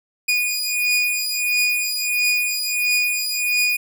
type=beating tone pair; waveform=sawtooth; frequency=2458 / 2459.5 Hz; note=D#7 / D#7; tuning=-22 / -21 cents; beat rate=1.5 Hz; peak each=-18 dBFS; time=0.28-3.77 s; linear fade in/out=10 ms; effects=none